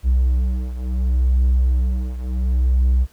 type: beating tone pair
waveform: triangle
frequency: 62.8 / 63.5 Hz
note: B1 / B1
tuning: +30 / +49 cents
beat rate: 0.7 Hz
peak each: -14 / -18 dBFS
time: 0.03-3.07 s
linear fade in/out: 50 ms
effects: tanh soft clip ceiling -6 dBFS + pink hiss -54 dBFS RMS until 3.12 s